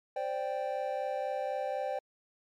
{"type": "chord", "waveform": "triangle", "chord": "C suspended second", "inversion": "none", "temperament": "equal", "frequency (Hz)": [523.3, 587.3, 784], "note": ["C5", "D5", "G5"], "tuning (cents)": [0, 0, 0], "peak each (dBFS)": -34, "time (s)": [0.16, 1.99], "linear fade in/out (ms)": 5, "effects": ["MP3 96 kbps"]}